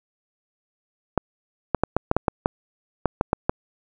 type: clicks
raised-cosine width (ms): 1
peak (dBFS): -4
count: 12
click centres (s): 1.177 / 1.747 / 1.836 / 1.966 / 2.114 / 2.166 / 2.282 / 2.459 / 3.057 / 3.211 / 3.331 / 3.495
effects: none